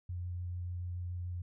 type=tone with vibrato; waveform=sine; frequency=88.7 Hz; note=F2; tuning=27 cents sharp; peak=-36 dBFS; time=0.09-1.42 s; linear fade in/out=5 ms; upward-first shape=square; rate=6.9 Hz; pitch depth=9 cents each way; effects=none